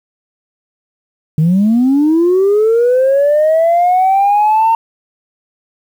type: linear sweep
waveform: sine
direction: up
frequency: 149.7 to 915 Hz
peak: -6 dBFS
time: 1.38-4.75 s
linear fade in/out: 2 ms
effects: tanh soft clip ceiling -5 dBFS + 7-bit